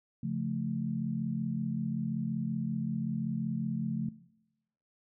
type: chord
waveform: sine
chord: Db augmented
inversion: none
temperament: equal with one note detuned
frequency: 139.07 / 174.61 / 220 Hz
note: Db3 / F3 / A3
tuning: +6 / 0 / 0 cents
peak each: -36 / -35 / -35 dBFS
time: 0.23-4.09 s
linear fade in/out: 5 ms
effects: noise-tail reverb RT60 0.9 s tail -19 dB re dry